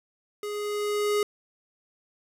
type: tone with level ramp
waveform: square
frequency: 415.3 Hz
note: G#4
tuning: in tune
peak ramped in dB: -32 to -22 dBFS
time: 0.43-1.23 s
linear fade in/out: 2 ms
effects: resampled to 32000 Hz + 9-bit